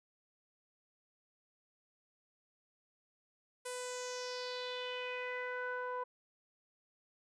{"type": "tone with low-pass filter sweep", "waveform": "sawtooth", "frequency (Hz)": 498.7, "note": "B4", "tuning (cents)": 17, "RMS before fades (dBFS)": -41, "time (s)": [3.65, 6.04], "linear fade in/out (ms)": 10, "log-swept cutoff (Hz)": [9500, 1100], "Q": 4, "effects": []}